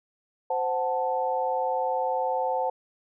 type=chord; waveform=sine; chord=F# diminished; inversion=second; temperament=equal with one note detuned; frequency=519.6 / 740 / 880 Hz; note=C5 / F#5 / A5; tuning=-12 / 0 / 0 cents; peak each=-28 / -29 / -28 dBFS; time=0.5-2.7 s; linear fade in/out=5 ms; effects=none